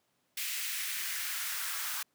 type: noise with high-pass filter sweep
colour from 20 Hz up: white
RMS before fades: -36 dBFS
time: 0.37-2.03 s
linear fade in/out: 5 ms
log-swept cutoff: 2300 to 1200 Hz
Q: 2
effects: pink hiss -75 dBFS RMS until 2.14 s + high-pass 150 Hz 12 dB/octave